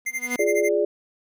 sawtooth tone with exponential growth, 246 Hz, B3, 7 cents flat, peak -20 dBFS, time 0.05-0.36 s, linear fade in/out 0 ms, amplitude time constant 66 ms
square tone with tremolo, 2093 Hz, C7, in tune, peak -24 dBFS, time 0.06-0.69 s, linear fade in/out 5 ms, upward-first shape sine, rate 12 Hz, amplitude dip 95%
sine chord, D diminished, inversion first, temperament equal, 349.2 / 415.3 / 587.3 Hz, F4 / Ab4 / D5, 0 / 0 / 0 cents, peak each -25 / -21 / -23 dBFS, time 0.39-0.85 s, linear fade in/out 5 ms
effects none

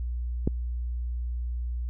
click, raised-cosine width 3 ms, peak -11 dBFS, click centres 0.475 s, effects added 60 Hz sine -28 dBFS peak until 1.89 s

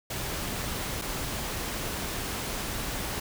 pink noise with dropouts, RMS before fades -33 dBFS, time 0.1-3.2 s, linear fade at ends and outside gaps 5 ms, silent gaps 1.016-1.019 s, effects none

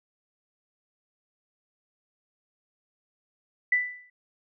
sine tone with exponential decay, 1984 Hz, B6, 7 cents sharp, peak -17 dBFS, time 3.72-4.1 s, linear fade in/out 5 ms, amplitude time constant 81 ms, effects none

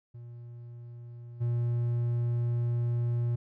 triangle tone with level steps, 119.2 Hz, A#2, 39 cents sharp, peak -40 / -24 dBFS, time 0.14-3.36 s, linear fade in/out 10 ms, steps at 1.4 s, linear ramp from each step 20 ms, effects none

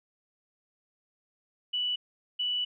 sine tone bursts at uneven times, 2960 Hz, F#7, in tune, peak -27 dBFS, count 2, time 1.73-1.96 / 2.39-2.65 s, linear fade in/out 10 ms, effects none

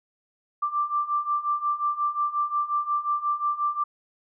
sine beating tone pair, 1174.7 / 1180.3 Hz, D6 / D6, 0 / +8 cents, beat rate 5.6 Hz, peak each -28 / -25 dBFS, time 0.62-3.84 s, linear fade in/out 10 ms, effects none

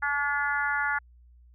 harmonic tone with a mistuned harmonic, 286.6 Hz, D4, 42 cents flat, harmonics 3 / 4 / 5 / 6 / 7, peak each -32 / -35 / -28 / -30 / -37 dBFS, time 0.02-0.99 s, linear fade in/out 10 ms, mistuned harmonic 7, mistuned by +16 cents, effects added 60 Hz sine -52 dBFS peak until 1.54 s

